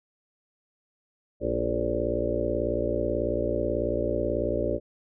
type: harmonic tone with a mistuned harmonic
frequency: 58.27 Hz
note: A#1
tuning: in tune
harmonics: 1 / 2 / 4 / 5 / 6 / 7 / 8 / 9 / 10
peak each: -34 / -36 / -36 / -35 / -32 / -34 / -34 / -32 / -30 dBFS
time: 1.4-4.8 s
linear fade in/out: 50 ms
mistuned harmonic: 8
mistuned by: -56 cents
effects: none